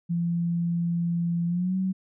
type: tone with pitch glide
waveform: sine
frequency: 170.7 to 188.31 Hz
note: F3 to F#3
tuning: -39 to +31 cents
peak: -23 dBFS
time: 0.09-1.93 s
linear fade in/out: 20 ms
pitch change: +170 cents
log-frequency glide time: 1.47-1.76 s
effects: none